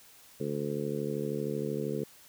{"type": "harmonic tone", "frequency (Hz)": 72.9, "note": "D2", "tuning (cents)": -12, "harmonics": [2, 3, 4, 5, 6, 7], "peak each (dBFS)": [-37, -37, -41, -38, -35, -41], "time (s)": [0.4, 2.04], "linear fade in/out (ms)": 5, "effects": ["white hiss -56 dBFS RMS until 2.28 s"]}